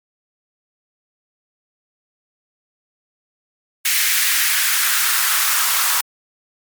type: noise with high-pass filter sweep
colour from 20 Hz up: white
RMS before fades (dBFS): -17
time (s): 3.85-6.01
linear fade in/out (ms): 5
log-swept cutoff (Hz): 2000 to 1100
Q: 2.3
effects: MP3 96 kbps